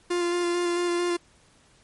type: tone with vibrato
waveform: 45% pulse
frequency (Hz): 349.2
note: F4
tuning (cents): 0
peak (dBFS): -23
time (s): 0.1-1.17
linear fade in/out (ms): 10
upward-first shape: square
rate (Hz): 4.5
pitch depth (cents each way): 12
effects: pink hiss -59 dBFS RMS until 1.83 s + MP3 48 kbps